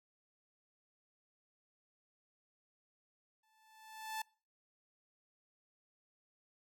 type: tone with exponential growth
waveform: sawtooth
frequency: 877 Hz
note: A5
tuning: 6 cents flat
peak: -33 dBFS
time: 3.43-4.22 s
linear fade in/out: 5 ms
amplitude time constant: 170 ms
effects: noise-tail reverb RT60 0.4 s tail -25 dB re dry